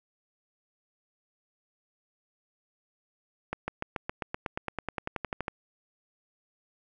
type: accelerating click train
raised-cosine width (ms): 0.5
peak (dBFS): -16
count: 19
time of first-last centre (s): 3.53-5.481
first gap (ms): 150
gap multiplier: 0.96
effects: none